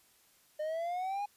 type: exponential sweep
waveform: triangle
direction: up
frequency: 603 to 830.6 Hz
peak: -31 dBFS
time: 0.59-1.26 s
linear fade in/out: 10 ms
effects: white hiss -66 dBFS RMS until 1.36 s + resampled to 32000 Hz